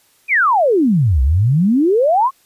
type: exponential two-way sweep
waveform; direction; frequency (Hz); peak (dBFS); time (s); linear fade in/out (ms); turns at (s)
sine; down then up; 2530 to 61.74 to 1124; -10; 0.28-2.31; 50; 1.22
effects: white hiss -55 dBFS RMS until 2.45 s + resampled to 32000 Hz